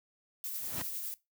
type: noise with tremolo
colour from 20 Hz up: violet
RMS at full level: -37 dBFS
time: 0.44-1.14 s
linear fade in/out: 0 ms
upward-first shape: triangle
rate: 10 Hz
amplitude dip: 35%
type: noise with exponential growth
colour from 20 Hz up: pink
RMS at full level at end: -36 dBFS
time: 0.47-0.82 s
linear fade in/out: 5 ms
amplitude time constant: 76 ms
effects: noise-tail reverb RT60 0.2 s tail -19 dB re dry + high-pass 80 Hz 12 dB/octave